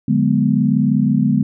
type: chord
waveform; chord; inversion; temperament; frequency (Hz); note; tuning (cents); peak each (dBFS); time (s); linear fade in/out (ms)
sine; G# half-diminished seventh; second; equal with one note detuned; 146.83 / 181.5 / 207.7 / 246.9; D3 / F#3 / G#3 / B3; 0 / -33 / 0 / 0; -18 / -22 / -16 / -17; 0.08-1.43; 5
effects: none